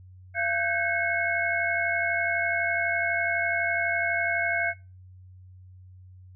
sine tone cluster, 683 / 1529 / 1601 / 2186 Hz, F5 / G6 / G6 / C#7, -39 / -44 / +36 / -25 cents, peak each -30 / -30 / -31 / -28 dBFS, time 0.34-4.74 s, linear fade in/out 50 ms, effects noise-tail reverb RT60 0.3 s tail -20 dB re dry + added 92 Hz sine -46 dBFS peak until 6.35 s

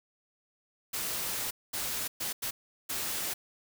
white noise bursts at uneven times, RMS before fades -34 dBFS, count 5, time 0.93-1.51 / 1.73-2.08 / 2.2-2.33 / 2.42-2.51 / 2.89-3.34 s, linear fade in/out 10 ms, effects none

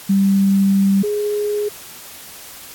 sine tone pair in turn, 196 / 416.1 Hz, G3 / G#4, 0 / +3 cents, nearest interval octave + minor second, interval 1303 cents, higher second, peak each -11 / -17 dBFS, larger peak first, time 0.09-1.03 / 1.03-1.69 s, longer first, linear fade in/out 10 ms, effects white hiss -37 dBFS RMS until 2.74 s + AAC 64 kbps

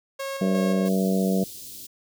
sawtooth tone with tremolo, 545 Hz, C#5, 29 cents flat, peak -25 dBFS, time 0.19-0.89 s, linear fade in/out 10 ms, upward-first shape square, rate 2.8 Hz, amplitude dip 35%
harmonic tone, 95.3 Hz, G2, 48 cents flat, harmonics 2 / 3 / 4 / 5 / 6 / 7, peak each -21 / -32 / -31 / -29 / -33 / -32 dBFS, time 0.41-1.44 s, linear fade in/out 5 ms
white band-stop noise, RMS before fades -40 dBFS, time 0.85-1.87 s, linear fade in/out 10 ms, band 410 to 3500 Hz, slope 24 dB/octave
effects none

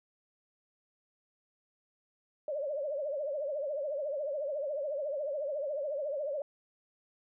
sine tone with vibrato, 578 Hz, D5, 28 cents flat, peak -32 dBFS, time 2.48-6.42 s, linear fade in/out 2 ms, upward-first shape triangle, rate 14 Hz, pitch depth 150 cents each way, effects none

